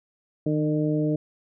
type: harmonic tone with a mistuned harmonic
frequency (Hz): 151.8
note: D#3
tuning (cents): -42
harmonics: 1 / 2 / 3 / 4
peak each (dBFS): -25 / -24 / -30 / -32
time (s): 0.46-1.16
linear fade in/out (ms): 5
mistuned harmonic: 1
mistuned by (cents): +29
effects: none